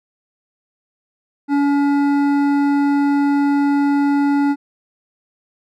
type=tone with hard clipping; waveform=sine; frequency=284.1 Hz; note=C#4; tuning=43 cents sharp; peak=-15 dBFS; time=1.48-4.56 s; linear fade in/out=50 ms; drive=11 dB; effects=none